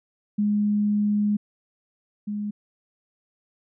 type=tone pair in turn; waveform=sine; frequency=207.7 / 207.7 Hz; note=G#3 / G#3; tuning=0 / 0 cents; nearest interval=unison; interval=0 cents; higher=neither; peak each=-19 / -26 dBFS; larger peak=first; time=0.38-1.37 / 2.27-2.51 s; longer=first; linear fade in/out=10 ms; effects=none

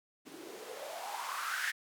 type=noise with band-pass filter sweep; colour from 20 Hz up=blue; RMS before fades=-40 dBFS; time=0.25-1.72 s; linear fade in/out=20 ms; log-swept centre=270 to 1800 Hz; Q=5.6; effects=none

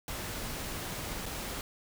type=noise with dropouts; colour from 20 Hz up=pink; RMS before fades=-38 dBFS; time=0.08-1.61 s; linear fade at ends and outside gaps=1 ms; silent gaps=1.257-1.261 s; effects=none

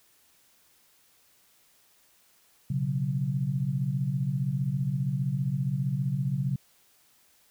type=chord; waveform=sine; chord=B suspended second; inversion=none; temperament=equal; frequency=123.47 / 138.59 / 185 Hz; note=B2 / C#3 / F#3; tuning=0 / 0 / 0 cents; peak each=-33 / -27 / -33 dBFS; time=2.7-6.56 s; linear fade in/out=5 ms; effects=white hiss -63 dBFS RMS until 7.5 s

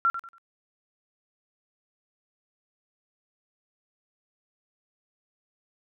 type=tone with echo; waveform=sine; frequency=1366 Hz; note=F6; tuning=39 cents flat; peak=-19 dBFS; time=0.05-0.1 s; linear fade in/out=0 ms; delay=94 ms; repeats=3; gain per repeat=-11 dB; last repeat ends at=0.382 s; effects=none

